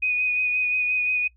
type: tone with vibrato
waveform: sine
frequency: 2486 Hz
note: D#7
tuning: 2 cents flat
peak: -20 dBFS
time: 0.02-1.28 s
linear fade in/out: 10 ms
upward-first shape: sine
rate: 5.7 Hz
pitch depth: 19 cents each way
effects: noise-tail reverb RT60 0.1 s tail -23 dB re dry + added 60 Hz sine -55 dBFS peak until 1.36 s